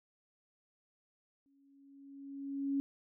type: tone with exponential growth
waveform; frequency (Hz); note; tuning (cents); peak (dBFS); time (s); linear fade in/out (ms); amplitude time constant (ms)
sine; 277.2; C#4; 0; -29; 1.46-2.8; 0; 290
effects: none